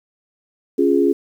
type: chord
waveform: sine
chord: Db major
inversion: none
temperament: equal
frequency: 277.2 / 349.2 / 415.3 Hz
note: Db4 / F4 / Ab4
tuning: 0 / 0 / 0 cents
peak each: -17 dBFS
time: 0.78-1.13 s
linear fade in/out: 10 ms
effects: 8-bit